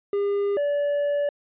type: tone pair in turn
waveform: triangle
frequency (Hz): 403.6 / 577.2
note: G#4 / D5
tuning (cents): -49 / -30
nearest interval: tritone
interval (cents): 619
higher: second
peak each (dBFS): -19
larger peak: neither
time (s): 0.13-0.57 / 0.57-1.29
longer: second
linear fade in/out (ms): 2
effects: resampled to 8000 Hz